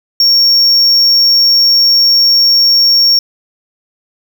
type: tone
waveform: triangle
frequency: 5520 Hz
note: F8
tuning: 21 cents flat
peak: -4 dBFS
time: 0.2-3.19 s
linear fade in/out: 2 ms
effects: 7-bit